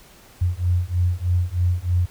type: beating tone pair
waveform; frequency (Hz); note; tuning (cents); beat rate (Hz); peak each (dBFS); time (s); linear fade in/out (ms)
sine; 87.31 / 90.51; F2 / F#2; 0 / -38; 3.2; -21; 0.41-2.06; 10
effects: pink hiss -49 dBFS RMS until 2.1 s